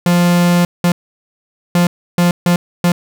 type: tone bursts at uneven times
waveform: 45% pulse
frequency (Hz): 174.9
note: F3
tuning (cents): +3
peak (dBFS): -9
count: 6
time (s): 0.06-0.65 / 0.84-0.92 / 1.75-1.87 / 2.18-2.31 / 2.46-2.56 / 2.84-2.92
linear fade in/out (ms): 2
effects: none